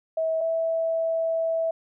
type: tone pair in turn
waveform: sine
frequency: 645 / 654.8 Hz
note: E5 / E5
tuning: -38 / -12 cents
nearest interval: unison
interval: 26 cents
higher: second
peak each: -22 dBFS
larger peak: neither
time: 0.17-0.41 / 0.41-1.71 s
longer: second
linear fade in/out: 5 ms
effects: none